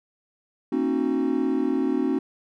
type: chord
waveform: triangle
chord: D# minor seventh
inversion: second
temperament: equal with one note detuned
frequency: 233.1 / 270.5 / 311.1 / 370 Hz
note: A#3 / C#4 / D#4 / F#4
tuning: 0 / -42 / 0 / 0 cents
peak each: -28 / -22 / -25 / -26 dBFS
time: 0.72-2.19 s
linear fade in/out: 5 ms
effects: none